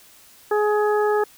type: harmonic tone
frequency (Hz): 419.9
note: G#4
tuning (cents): +19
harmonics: 1 / 2 / 3 / 4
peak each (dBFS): -18 / -24 / -28 / -30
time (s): 0.51-1.24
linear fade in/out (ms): 5
effects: white hiss -50 dBFS RMS until 1.37 s